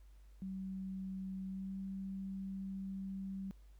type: tone with pitch glide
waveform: sine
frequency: 190.1 to 192.87 Hz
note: F#3 to G3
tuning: +47 to -28 cents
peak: -40 dBFS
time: 0.42-3.51 s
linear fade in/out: 0 ms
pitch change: +25 cents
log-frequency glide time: 1.47-1.78 s
effects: added 50 Hz sine -56 dBFS peak until 3.79 s + pink hiss -75 dBFS RMS until 3.79 s